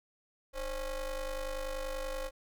45% pulse ring-modulated tone, 277.2 Hz, C#4, in tune, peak -32 dBFS, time 0.53-2.31 s, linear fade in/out 50 ms, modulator 252 Hz, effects none

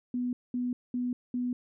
sine tone bursts, 246.9 Hz, B3, in tune, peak -28 dBFS, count 4, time 0.14-1.53 s, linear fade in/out 2 ms, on 190 ms, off 210 ms, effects none

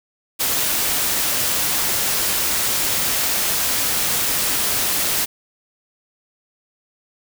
white noise, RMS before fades -20 dBFS, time 0.39-5.26 s, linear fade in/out 20 ms, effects none

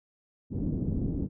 white low-pass noise, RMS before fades -30 dBFS, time 0.5-1.29 s, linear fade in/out 50 ms, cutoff 280 Hz, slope 24 dB/octave, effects none

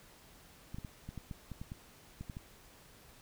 clicks, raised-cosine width 5 ms, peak -30 dBFS, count 12, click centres 0.745 / 0.785 / 0.848 / 1.09 / 1.177 / 1.312 / 1.517 / 1.615 / 1.719 / 2.21 / 2.298 / 2.369 s, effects pink hiss -59 dBFS RMS until 3.21 s

